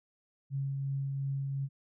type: tone with tremolo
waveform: sine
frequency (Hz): 137.4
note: C#3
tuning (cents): -15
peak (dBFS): -30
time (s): 0.5-1.69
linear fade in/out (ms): 50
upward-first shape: triangle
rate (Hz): 2.8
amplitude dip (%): 25
effects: none